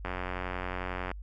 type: click train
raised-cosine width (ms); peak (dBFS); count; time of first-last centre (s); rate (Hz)
0.5; -19; 98; 0.05-1.115; 91.1
effects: added 50 Hz sine -39 dBFS peak until 1.22 s